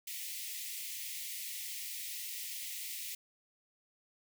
white high-pass noise, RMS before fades -42 dBFS, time 0.07-3.15 s, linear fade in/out 5 ms, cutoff 1900 Hz, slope 96 dB/octave, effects none

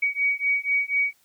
sine beating tone pair, 2256 / 2260.1 Hz, C#7 / C#7, +30 / +33 cents, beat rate 4.1 Hz, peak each -24 dBFS, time 0.02-1.13 s, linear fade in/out 10 ms, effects white hiss -63 dBFS RMS until 1.24 s

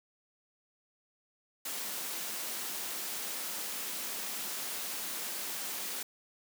white high-pass noise, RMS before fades -38 dBFS, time 1.65-6.03 s, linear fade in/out 5 ms, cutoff 170 Hz, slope 48 dB/octave, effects none

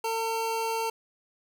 square tone pair together, 450.8 / 905.8 Hz, A4 / A#5, +42 / -50 cents, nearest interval octave, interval 1208 cents, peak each -32 / -30 dBFS, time 0.04-0.9 s, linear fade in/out 5 ms, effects none

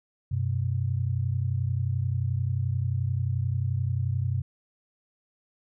sine tone pair together, 95.1 / 126.5 Hz, F#2 / B2, +48 / +42 cents, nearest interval perfect fourth, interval 494 cents, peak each -27 dBFS, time 0.31-4.42 s, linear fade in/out 10 ms, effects none

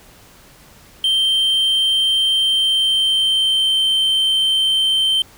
triangle tone with pitch glide, 3136 to 3114 Hz, G7 to G7, 0 to -12 cents, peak -12 dBFS, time 1.04-5.22 s, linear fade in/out 2 ms, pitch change -12 cents, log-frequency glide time 2.38-3.79 s, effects pink hiss -46 dBFS RMS until 5.37 s

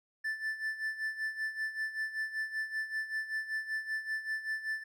triangle tone with tremolo, 1760 Hz, A6, in tune, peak -29 dBFS, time 0.24-4.84 s, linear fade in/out 10 ms, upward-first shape sine, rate 5.2 Hz, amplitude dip 75%, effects none

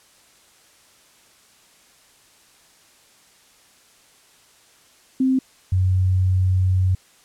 sine tone pair in turn, 261.6 / 92.92 Hz, C4 / F#2, 0 / +8 cents, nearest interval octave + tritone, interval 1792 cents, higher first, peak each -15 dBFS, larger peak neither, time 5.2-5.39 / 5.72-6.95 s, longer second, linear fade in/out 5 ms, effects white hiss -54 dBFS RMS until 7.24 s + low-pass 10000 Hz 12 dB/octave

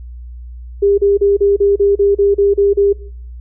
sine tone bursts, 401.4 Hz, G4, 41 cents sharp, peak -8 dBFS, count 11, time 0.82-2.93 s, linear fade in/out 10 ms, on 160 ms, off 35 ms, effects noise-tail reverb RT60 0.6 s tail -21 dB re dry + added 60 Hz sine -28 dBFS peak until 3.4 s

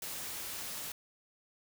white noise, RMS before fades -41 dBFS, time 0.02-0.92 s, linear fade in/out 2 ms, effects none

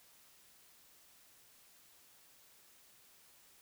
silence, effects white hiss -64 dBFS RMS until 3.61 s

